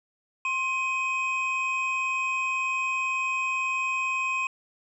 triangle tone pair together, 1059.1 / 2519 Hz, C6 / D#7, +21 / +21 cents, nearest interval octave + minor third, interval 1500 cents, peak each -28 / -25 dBFS, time 0.45-4.47 s, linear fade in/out 2 ms, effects resampled to 24000 Hz

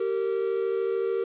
triangle tone pair together, 387 / 460.5 Hz, G4 / A#4, -22 / -21 cents, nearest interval minor third, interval 301 cents, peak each -25 dBFS, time 0-1.24 s, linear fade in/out 5 ms, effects resampled to 8000 Hz + 9-bit

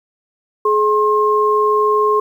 sine tone pair together, 423.3 / 1068 Hz, G#4 / C6, +33 / +35 cents, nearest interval octave + major third, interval 1602 cents, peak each -14 dBFS, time 0.65-2.2 s, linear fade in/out 5 ms, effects 8-bit

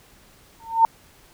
sine tone with exponential growth, 908 Hz, A#5, 46 cents flat, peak -8 dBFS, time 0.6-0.85 s, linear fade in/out 1 ms, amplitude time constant 54 ms, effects pink hiss -53 dBFS RMS until 1.33 s

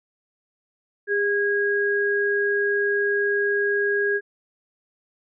sine tone pair together, 406 / 1642 Hz, G#4 / G#6, -39 / -20 cents, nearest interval 2 octaves, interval 2419 cents, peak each -22 dBFS, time 1.07-4.21 s, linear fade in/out 50 ms, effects none

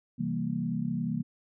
sine chord, C dominant seventh, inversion none, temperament equal, 130.81 / 164.81 / 196 / 233.1 Hz, C3 / E3 / G3 / Bb3, 0 / 0 / 0 / 0 cents, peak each -37 / -33 / -35 / -32 dBFS, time 0.18-1.23 s, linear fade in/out 20 ms, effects none

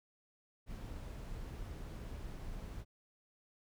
brown noise, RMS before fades -45 dBFS, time 0.66-2.85 s, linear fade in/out 50 ms, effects none

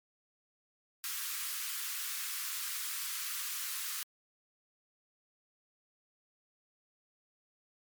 white high-pass noise, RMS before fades -38 dBFS, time 1.04-4.03 s, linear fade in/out 0 ms, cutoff 1100 Hz, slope 48 dB/octave, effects MP3 96 kbps

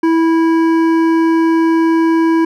sine tone with hard clipping, 327.7 Hz, E4, 10 cents flat, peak -11 dBFS, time 0.03-2.45 s, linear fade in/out 5 ms, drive 11 dB, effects none

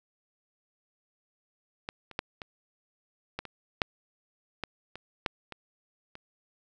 clicks, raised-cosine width 0.3 ms, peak -18 / -29 / -13 / -23 / -17 / -25 / -8 / -16 / -25 / -11 / -24 / -28 dBFS, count 12, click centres 1.889 / 2.113 / 2.191 / 2.418 / 3.39 / 3.453 / 3.818 / 4.637 / 4.956 / 5.262 / 5.523 / 6.154 s, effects none

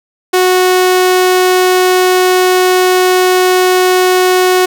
sawtooth tone, 367.5 Hz, F#4, 12 cents flat, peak -3 dBFS, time 0.33-4.66 s, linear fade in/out 10 ms, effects none

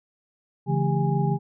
sine tone cluster, 141.7 / 167.4 / 216 / 399.3 / 825 Hz, C#3 / E3 / A3 / G4 / G#5, +38 / +27 / -32 / +32 / -12 cents, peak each -23 / -25 / -31 / -30 / -30 dBFS, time 0.66-1.39 s, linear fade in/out 50 ms, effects none

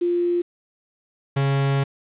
sine / 45% pulse tone pair in turn, 349.2 / 138.02 Hz, F4 / C#3, 0 / -7 cents, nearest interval octave + major third, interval 1607 cents, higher first, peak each -18 dBFS, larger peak neither, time 0.01-0.42 / 1.36-1.84 s, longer second, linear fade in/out 10 ms, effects resampled to 8000 Hz + 8-bit

